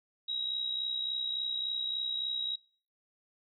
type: tone with amplitude modulation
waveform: sine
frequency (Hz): 3833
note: A#7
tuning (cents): +47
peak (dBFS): -29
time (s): 0.28-2.56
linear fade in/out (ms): 10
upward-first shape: sine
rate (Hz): 63.5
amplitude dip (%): 60
effects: noise-tail reverb RT60 0.5 s tail -26 dB re dry